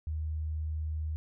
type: tone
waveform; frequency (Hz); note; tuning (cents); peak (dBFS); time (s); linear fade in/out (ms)
sine; 77.78; D#2; 0; -31; 0.07-1.16; 0
effects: none